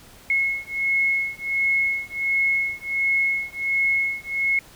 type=beating tone pair; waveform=sine; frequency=2175 / 2176.4 Hz; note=C#7 / C#7; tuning=-33 / -32 cents; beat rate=1.4 Hz; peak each=-23 dBFS; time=0.3-4.59 s; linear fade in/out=2 ms; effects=pink hiss -48 dBFS RMS until 4.75 s